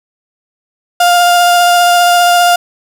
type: tone with vibrato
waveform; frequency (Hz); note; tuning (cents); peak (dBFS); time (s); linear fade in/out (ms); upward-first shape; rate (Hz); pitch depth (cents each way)
35% pulse; 703; F5; +11; -4; 1-2.56; 5; sine; 15; 11
effects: none